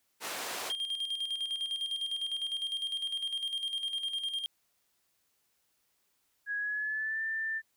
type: band-pass noise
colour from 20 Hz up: pink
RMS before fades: -38 dBFS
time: 0.2-0.73 s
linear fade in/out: 50 ms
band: 500 to 13000 Hz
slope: 12 dB/octave
type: tone with tremolo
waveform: triangle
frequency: 3207 Hz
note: G7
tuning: 39 cents sharp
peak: -29 dBFS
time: 0.7-4.46 s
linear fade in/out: 0 ms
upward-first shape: square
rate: 9.9 Hz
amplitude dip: 55%
type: tone with pitch glide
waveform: sine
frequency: 1661.2 to 1780.4 Hz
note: G#6 to A6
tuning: 0 to +20 cents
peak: -31 dBFS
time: 6.46-7.62 s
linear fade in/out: 50 ms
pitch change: +120 cents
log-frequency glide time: 6.57-7.22 s
effects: white hiss -75 dBFS RMS until 7.76 s